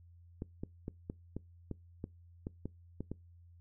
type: clicks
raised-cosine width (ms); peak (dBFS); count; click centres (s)
3; -26; 11; 0.421 / 0.635 / 0.881 / 1.099 / 1.366 / 1.713 / 2.041 / 2.469 / 2.656 / 3.006 / 3.116
effects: noise-tail reverb RT60 0.2 s tail -23 dB re dry + added 86 Hz sine -56 dBFS peak until 3.6 s